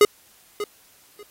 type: tone with echo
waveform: square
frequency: 415.3 Hz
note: G#4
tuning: in tune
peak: -10 dBFS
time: 0.01-0.05 s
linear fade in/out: 2 ms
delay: 590 ms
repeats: 2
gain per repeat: -15 dB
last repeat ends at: 1.23 s
effects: white hiss -55 dBFS RMS until 1.3 s + AAC 48 kbps